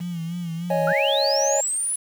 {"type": "tone with vibrato", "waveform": "sine", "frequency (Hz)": 169.9, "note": "F3", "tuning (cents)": -47, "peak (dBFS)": -26, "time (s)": [0, 0.93], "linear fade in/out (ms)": 10, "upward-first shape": "sine", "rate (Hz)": 3.3, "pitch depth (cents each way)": 68}
{"type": "chord", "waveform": "triangle", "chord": "C# suspended second", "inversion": "none", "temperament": "equal", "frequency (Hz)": [554.4, 622.3, 830.6], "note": ["C#5", "D#5", "G#5"], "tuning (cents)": [0, 0, 0], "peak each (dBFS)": [-20, -23, -24], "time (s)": [0.7, 1.61], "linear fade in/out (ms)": 5}
{"type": "linear sweep", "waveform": "sine", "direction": "up", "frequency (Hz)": [1318.5, 10250], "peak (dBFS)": -22, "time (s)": [0.87, 1.96], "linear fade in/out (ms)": 5}
{"effects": ["7-bit"]}